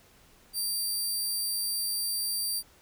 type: tone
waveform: 15% pulse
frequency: 4699 Hz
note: D8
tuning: in tune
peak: -22 dBFS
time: 0.53-2.63 s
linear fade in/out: 50 ms
effects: pink hiss -59 dBFS RMS until 2.81 s